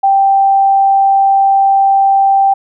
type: tone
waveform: sine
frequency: 784 Hz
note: G5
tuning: in tune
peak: -6 dBFS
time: 0.03-2.54 s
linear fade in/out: 10 ms
effects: none